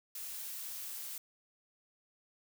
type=noise; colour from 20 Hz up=blue; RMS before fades=-43 dBFS; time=0.15-1.18 s; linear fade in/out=2 ms; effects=none